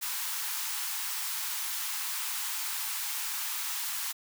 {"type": "high-pass noise", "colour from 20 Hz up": "white", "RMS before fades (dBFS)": -34, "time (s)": [0.01, 4.13], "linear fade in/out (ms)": 20, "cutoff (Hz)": 800, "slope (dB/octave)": 96, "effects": []}